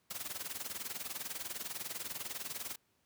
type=noise with tremolo; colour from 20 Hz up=white; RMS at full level=-39 dBFS; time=0.1-2.76 s; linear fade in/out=10 ms; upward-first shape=sine; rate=20 Hz; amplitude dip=80%; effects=pink hiss -75 dBFS RMS until 3.05 s + high-pass 80 Hz 12 dB/octave